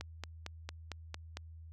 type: click train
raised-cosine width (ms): 0.2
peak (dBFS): -23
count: 7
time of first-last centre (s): 0.01-1.371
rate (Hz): 4.41
effects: added 81 Hz sine -48 dBFS peak until 1.72 s